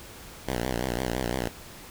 5% pulse tone with vibrato, 61.74 Hz, B1, in tune, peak -16 dBFS, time 0.47-1.49 s, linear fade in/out 10 ms, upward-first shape sine, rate 5.9 Hz, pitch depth 130 cents each way, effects pink hiss -45 dBFS RMS until 1.9 s

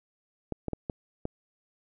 clicks, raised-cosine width 2 ms, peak -18 dBFS, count 5, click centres 0.523 / 0.683 / 0.733 / 0.898 / 1.254 s, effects none

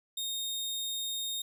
sawtooth tone, 3700 Hz, A#7, 14 cents flat, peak -30 dBFS, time 0.17-1.42 s, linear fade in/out 5 ms, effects none

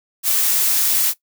blue noise, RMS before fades -17 dBFS, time 0.23-1.14 s, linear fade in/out 50 ms, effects noise-tail reverb RT60 0.1 s tail -17 dB re dry

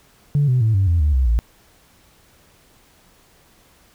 sine tone with pitch steps, 144.3 / 126.35 / 110.63 / 96.87 / 84.82 / 74.26 / 65.03 / 56.94 Hz, D3 / B2 / A2 / G2 / E2 / D2 / C2 / A#1, -30 / +40 / +10 / -20 / +50 / +20 / -10 / -40 cents, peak -12 dBFS, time 0.35-1.39 s, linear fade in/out 0 ms, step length 130 ms, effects tanh soft clip ceiling -10 dBFS + pink hiss -54 dBFS RMS until 3.94 s

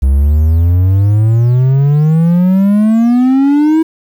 triangle exponential sweep, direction up, 65.5 to 325.3 Hz, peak -4 dBFS, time 0.02-3.83 s, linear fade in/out 10 ms, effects 7-bit

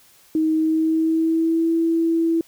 sine tone with pitch glide, 315.6 to 330 Hz, D#4 to E4, +25 to +2 cents, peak -16 dBFS, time 0.35-2.41 s, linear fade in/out 2 ms, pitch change +77 cents, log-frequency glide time 0.54-1.72 s, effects white hiss -53 dBFS RMS until 2.47 s

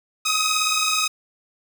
10% pulse beating tone pair, 1254 / 1273 Hz, D#6 / D#6, +13 / +39 cents, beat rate 19 Hz, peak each -14 dBFS, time 0.25-1.08 s, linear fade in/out 10 ms, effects 8-bit

